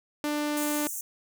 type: tone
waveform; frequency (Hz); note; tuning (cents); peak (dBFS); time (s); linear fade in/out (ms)
sawtooth; 296.5; D4; +17; -23; 0.24-0.87; 0
type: high-pass noise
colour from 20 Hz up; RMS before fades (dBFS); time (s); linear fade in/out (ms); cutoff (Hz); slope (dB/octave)
pink; -35; 0.57-1.01; 2; 6100; 96
effects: none